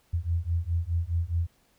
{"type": "beating tone pair", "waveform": "sine", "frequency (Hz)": [82.41, 87.21], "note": ["E2", "F2"], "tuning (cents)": [0, -2], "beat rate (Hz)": 4.8, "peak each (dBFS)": -28, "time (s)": [0.13, 1.47], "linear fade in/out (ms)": 10, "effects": ["pink hiss -66 dBFS RMS until 1.78 s"]}